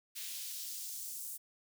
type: noise with high-pass filter sweep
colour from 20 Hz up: white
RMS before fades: -43 dBFS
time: 0.15-1.38 s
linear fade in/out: 20 ms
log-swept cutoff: 2700 to 8800 Hz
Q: 1.1
effects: none